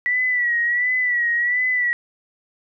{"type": "tone with vibrato", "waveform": "sine", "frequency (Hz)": 1947, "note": "B6", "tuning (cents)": -25, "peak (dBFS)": -17, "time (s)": [0.06, 1.93], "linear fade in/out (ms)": 0, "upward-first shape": "sine", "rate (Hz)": 1.4, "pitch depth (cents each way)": 59, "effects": []}